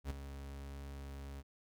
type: tone with ADSR envelope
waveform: 40% pulse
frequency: 69.3 Hz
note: C#2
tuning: in tune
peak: -34 dBFS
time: 0.04-1.43 s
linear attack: 65 ms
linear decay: 10 ms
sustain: -10 dB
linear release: 37 ms
effects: none